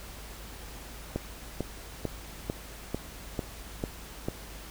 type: click train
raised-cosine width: 2 ms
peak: -16 dBFS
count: 8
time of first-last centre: 1.16-4.285 s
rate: 2.24 Hz
effects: added 52 Hz sine -46 dBFS peak until 4.7 s + pink hiss -46 dBFS RMS until 4.7 s